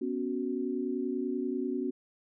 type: chord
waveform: sine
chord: B suspended second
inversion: none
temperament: equal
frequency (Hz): 246.9 / 277.2 / 370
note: B3 / C#4 / F#4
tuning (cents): 0 / 0 / 0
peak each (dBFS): -34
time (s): 0.01-1.91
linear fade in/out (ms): 10
effects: none